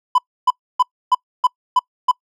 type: tone bursts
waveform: triangle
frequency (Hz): 1001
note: B5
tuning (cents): +23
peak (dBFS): -8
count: 7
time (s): 0.15-2.114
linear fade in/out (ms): 5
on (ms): 32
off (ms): 290
effects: noise-tail reverb RT60 0.1 s tail -26 dB re dry